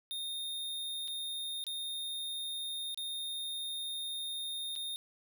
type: tone with dropouts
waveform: square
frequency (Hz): 3672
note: A#7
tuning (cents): -27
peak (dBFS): -37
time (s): 0.11-4.96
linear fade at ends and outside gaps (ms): 0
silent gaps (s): 1.076-1.081 / 1.64-1.667 / 2.945-2.975 / 4.754-4.761
effects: none